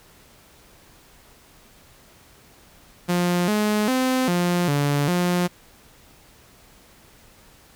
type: tone with pitch steps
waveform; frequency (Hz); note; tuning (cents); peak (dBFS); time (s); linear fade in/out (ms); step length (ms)
sawtooth; 176.5 / 211.1 / 257.8 / 176.1 / 143.8 / 177.4; F3 / G#3 / C4 / F3 / D3 / F3; +19 / +29 / -26 / +15 / -36 / +27; -15; 3.08-5.48; 20; 400
effects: pink hiss -52 dBFS RMS until 7.75 s